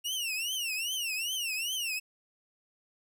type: tone with vibrato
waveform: sawtooth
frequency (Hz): 2794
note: F7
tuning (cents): 0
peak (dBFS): -28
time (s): 0.04-2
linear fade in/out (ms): 20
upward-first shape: triangle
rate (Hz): 2.5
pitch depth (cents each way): 220
effects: none